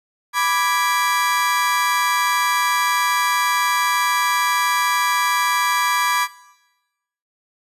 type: chord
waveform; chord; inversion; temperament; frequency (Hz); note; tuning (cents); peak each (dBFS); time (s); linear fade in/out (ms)
35% pulse; G# diminished; first; equal; 987.8 / 1174.7 / 1661.2; B5 / D6 / G#6; 0 / 0 / 0; -19 / -19 / -21; 0.33-6.28; 50
effects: noise-tail reverb RT60 1.0 s tail -18 dB re dry + resampled to 32000 Hz